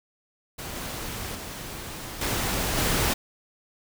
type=noise with level steps; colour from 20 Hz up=pink; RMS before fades=-36 / -34 / -37 / -27 / -24 dBFS; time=0.58-3.14 s; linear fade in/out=10 ms; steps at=0.75 / 1.35 / 2.21 / 2.77 s; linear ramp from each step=5 ms; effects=none